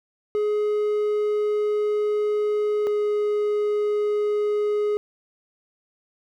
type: tone pair in turn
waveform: triangle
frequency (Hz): 419.9 / 417.6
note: G#4 / G#4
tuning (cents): +19 / +10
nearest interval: unison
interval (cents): 9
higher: first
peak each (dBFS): -18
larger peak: neither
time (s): 0.35-2.87 / 2.87-4.97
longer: first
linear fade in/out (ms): 0
effects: none